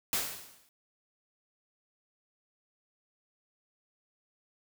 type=noise with exponential decay; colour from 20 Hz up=white; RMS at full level=-28 dBFS; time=0.13-0.69 s; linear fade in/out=1 ms; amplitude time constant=120 ms; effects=none